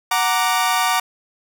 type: chord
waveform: sawtooth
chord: Gb augmented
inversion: none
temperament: equal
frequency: 740 / 932.3 / 1174.7 Hz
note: Gb5 / Bb5 / D6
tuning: 0 / 0 / 0 cents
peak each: -17 dBFS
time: 0.11-1 s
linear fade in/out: 5 ms
effects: none